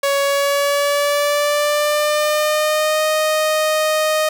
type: tone with pitch glide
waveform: sawtooth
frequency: 559 to 620.2 Hz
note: C#5 to D#5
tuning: +14 to -6 cents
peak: -11 dBFS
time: 0.03-4.29 s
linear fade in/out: 5 ms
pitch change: +180 cents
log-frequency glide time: 0.21-3.04 s
effects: 8-bit